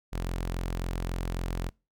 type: tone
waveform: sawtooth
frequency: 43.65 Hz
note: F1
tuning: in tune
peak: -26 dBFS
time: 0.12-1.7 s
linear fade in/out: 20 ms
effects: noise-tail reverb RT60 0.3 s tail -26 dB re dry